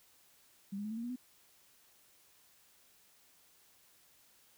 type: tone with pitch steps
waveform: sine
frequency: 197.2 / 205.3 / 213.8 / 222.6 / 231.8 / 241.4 / 251.3 Hz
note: G3 / G#3 / A3 / A3 / A#3 / B3 / B3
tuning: +11 / -20 / -49 / +20 / -10 / -39 / +30 cents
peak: -37 dBFS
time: 0.72-1.161 s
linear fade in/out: 10 ms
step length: 63 ms
effects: white hiss -66 dBFS RMS until 4.57 s